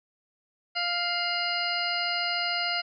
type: harmonic tone with a mistuned harmonic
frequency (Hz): 698.5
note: F5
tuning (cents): 0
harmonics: 1 / 2 / 3 / 4 / 6 / 7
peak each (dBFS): -33 / -33 / -33 / -33 / -33 / -33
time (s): 0.75-2.82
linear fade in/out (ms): 20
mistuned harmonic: 4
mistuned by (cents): +31
effects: none